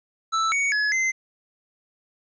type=tone with pitch steps; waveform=square; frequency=1320 / 2236 / 1696 / 2068 Hz; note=E6 / C#7 / G#6 / C7; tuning=+2 / +14 / +36 / -21 cents; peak=-21 dBFS; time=0.32-1.12 s; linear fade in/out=20 ms; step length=200 ms; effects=resampled to 16000 Hz + 10-bit